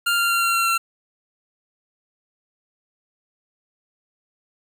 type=tone with pitch steps; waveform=25% pulse; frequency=1396.9 / 1388.9 / 1380.9 / 1372.9 / 1365 / 1357.1 Hz; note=F6 / F6 / F6 / F6 / F6 / E6; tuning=0 / -10 / -20 / -30 / -40 / +50 cents; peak=-14 dBFS; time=0.06-0.78 s; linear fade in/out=10 ms; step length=120 ms; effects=8-bit